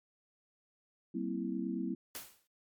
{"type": "chord", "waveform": "sine", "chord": "C dominant seventh", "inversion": "second", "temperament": "equal with one note detuned", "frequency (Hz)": [191.3, 233.1, 261.6, 329.6], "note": ["G3", "Bb3", "C4", "E4"], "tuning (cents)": [-42, 0, 0, 0], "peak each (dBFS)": -39, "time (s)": [1.14, 1.95], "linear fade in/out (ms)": 10}
{"type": "noise with exponential decay", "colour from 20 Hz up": "white", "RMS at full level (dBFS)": -40, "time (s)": [2.15, 2.47], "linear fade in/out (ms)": 0, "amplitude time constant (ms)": 68}
{"effects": ["MP3 96 kbps"]}